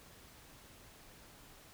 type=silence; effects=pink hiss -58 dBFS RMS until 1.73 s